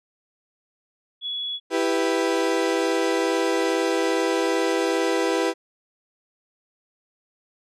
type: tone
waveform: sine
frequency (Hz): 3383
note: G#7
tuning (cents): +31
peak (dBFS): -26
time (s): 1.21-1.6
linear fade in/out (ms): 50
type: chord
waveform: 35% pulse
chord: E minor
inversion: none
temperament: equal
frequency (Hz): 329.6 / 392 / 493.9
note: E4 / G4 / B4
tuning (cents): 0 / 0 / 0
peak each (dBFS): -23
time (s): 1.7-5.54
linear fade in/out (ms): 50
effects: low-pass 8000 Hz 12 dB/octave